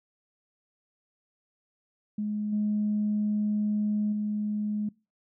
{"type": "tone with level steps", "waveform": "sine", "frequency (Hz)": 210, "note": "G#3", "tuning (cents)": 19, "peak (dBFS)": [-27, -23, -26], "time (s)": [2.18, 4.89], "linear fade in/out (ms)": 5, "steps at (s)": [2.52, 4.12], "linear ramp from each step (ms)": 10, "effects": ["noise-tail reverb RT60 0.3 s tail -24 dB re dry", "tanh soft clip ceiling -19 dBFS"]}